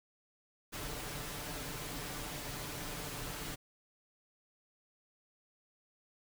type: noise with comb filter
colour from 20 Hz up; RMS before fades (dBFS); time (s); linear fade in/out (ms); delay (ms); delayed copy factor
pink; -42; 0.72-3.56; 20; 6.8; +0.55
effects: none